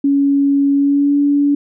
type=tone with pitch glide; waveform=sine; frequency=280 to 286.2 Hz; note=C#4 to D4; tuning=+18 to -45 cents; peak=-10 dBFS; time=0.04-1.55 s; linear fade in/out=5 ms; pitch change=+37 cents; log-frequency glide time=0.73-1.17 s; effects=none